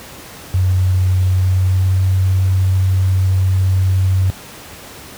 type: tone with pitch glide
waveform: sine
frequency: 92.5 to 94.06 Hz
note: F#2 to F#2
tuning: 0 to +29 cents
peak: -10 dBFS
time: 0.54-4.3 s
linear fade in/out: 0 ms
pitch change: +29 cents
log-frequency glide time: 1.27-2.07 s
effects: pink hiss -35 dBFS RMS until 5.17 s + high-pass 60 Hz 12 dB/octave